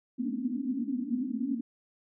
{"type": "band-pass noise", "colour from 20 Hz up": "pink", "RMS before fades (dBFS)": -32, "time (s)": [0.18, 1.61], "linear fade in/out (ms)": 10, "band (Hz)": [230, 280], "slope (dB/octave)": 96, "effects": []}